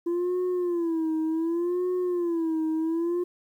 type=tone with vibrato; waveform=sine; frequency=339.4 Hz; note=F4; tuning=49 cents flat; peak=-21 dBFS; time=0.06-3.24 s; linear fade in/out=10 ms; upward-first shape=sine; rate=0.67 Hz; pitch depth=120 cents each way; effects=tanh soft clip ceiling -23 dBFS + 10-bit